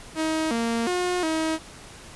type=tone with pitch steps; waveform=sawtooth; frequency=316.8 / 231.3 / 359.3 / 318.7 Hz; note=D#4 / A#3 / F4 / D#4; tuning=+31 / -13 / +49 / +42 cents; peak=-19 dBFS; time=0.15-1.59 s; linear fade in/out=50 ms; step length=360 ms; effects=pink hiss -44 dBFS RMS until 2.15 s + resampled to 24000 Hz